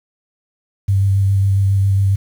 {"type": "tone with vibrato", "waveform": "sine", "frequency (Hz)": 98, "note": "G2", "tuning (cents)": 0, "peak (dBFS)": -11, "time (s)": [0.88, 2.16], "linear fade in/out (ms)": 10, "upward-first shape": "square", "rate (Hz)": 7.3, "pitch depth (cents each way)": 13, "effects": ["7-bit"]}